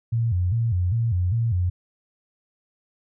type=tone with vibrato; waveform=sine; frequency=101.8 Hz; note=G#2; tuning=34 cents flat; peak=-19 dBFS; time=0.12-1.7 s; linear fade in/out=10 ms; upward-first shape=square; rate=2.5 Hz; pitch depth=220 cents each way; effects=none